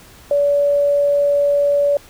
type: tone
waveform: sine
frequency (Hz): 573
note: D5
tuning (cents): -43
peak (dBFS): -12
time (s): 0.31-1.97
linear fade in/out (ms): 2
effects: pink hiss -44 dBFS RMS until 2.09 s